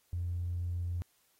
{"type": "tone with tanh clipping", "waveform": "triangle", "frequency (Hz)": 87.31, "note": "F2", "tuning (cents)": 0, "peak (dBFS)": -32, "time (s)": [0.13, 1.02], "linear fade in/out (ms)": 0, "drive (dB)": 4, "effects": ["white hiss -71 dBFS RMS until 1.39 s", "AAC 48 kbps"]}